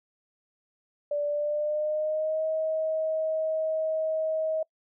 sine tone with pitch glide, 584 to 633.2 Hz, D5 to D#5, -10 to +30 cents, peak -25 dBFS, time 1.11-4.63 s, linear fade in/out 5 ms, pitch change +140 cents, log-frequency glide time 1.25-2.45 s, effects noise-tail reverb RT60 0.1 s tail -25 dB re dry

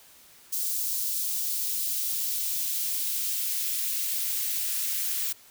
blue noise with high-pass filter sweep, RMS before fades -29 dBFS, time 0.52-5.33 s, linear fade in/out 10 ms, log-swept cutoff 4900 to 1700 Hz, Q 0.89, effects white hiss -54 dBFS RMS until 5.5 s

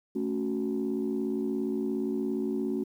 sine chord, F# minor, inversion first, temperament equal, 220 / 277.2 / 370 Hz, A3 / C#4 / F#4, 0 / 0 / 0 cents, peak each -31 dBFS, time 0.15-2.84 s, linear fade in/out 10 ms, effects tanh soft clip ceiling -21 dBFS + 10-bit

